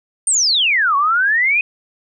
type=exponential two-way sweep; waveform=sine; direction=down then up; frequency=9090 to 1091 to 2541 Hz; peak=-12 dBFS; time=0.27-1.61 s; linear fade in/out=2 ms; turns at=0.96 s; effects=none